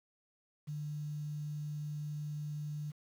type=tone with quantisation; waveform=sine; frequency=149.1 Hz; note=D3; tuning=27 cents sharp; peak=-37 dBFS; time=0.67-2.92 s; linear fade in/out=20 ms; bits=10; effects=none